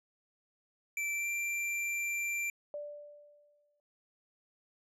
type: tone with pitch glide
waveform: square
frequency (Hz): 2333 to 2359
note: D7 to D7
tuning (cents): -12 to +7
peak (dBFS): -33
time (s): 0.97-2.5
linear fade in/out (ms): 2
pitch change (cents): +19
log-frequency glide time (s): 1.13-1.28
type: tone with exponential decay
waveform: sine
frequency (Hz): 587.3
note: D5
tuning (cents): 0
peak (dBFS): -36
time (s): 2.74-3.8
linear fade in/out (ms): 1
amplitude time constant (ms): 230
effects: low-pass 12000 Hz 12 dB/octave